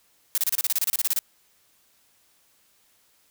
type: noise bursts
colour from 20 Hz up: blue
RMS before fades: -23 dBFS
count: 15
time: 0.35-1.19 s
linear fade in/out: 0 ms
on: 28 ms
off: 30 ms
effects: white hiss -63 dBFS RMS until 3.3 s